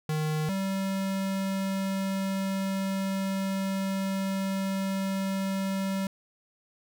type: tone pair in turn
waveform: square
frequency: 154.5 / 193.42 Hz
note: D#3 / G3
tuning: -12 / -23 cents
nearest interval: major third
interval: 389 cents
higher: second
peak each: -27 / -28 dBFS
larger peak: first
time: 0.09-0.49 / 0.49-6.07 s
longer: second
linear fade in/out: 2 ms
effects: none